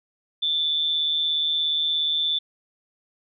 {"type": "tone with amplitude modulation", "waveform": "sine", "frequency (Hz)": 3520, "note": "A7", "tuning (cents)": 0, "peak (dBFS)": -18, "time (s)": [0.42, 2.39], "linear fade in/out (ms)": 10, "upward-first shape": "sine", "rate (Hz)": 157, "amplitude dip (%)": 55, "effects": []}